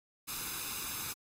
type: noise with comb filter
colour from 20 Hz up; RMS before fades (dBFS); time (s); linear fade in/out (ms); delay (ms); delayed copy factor
white; -39; 0.27-1.14; 20; 0.79; +0.65
effects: AAC 48 kbps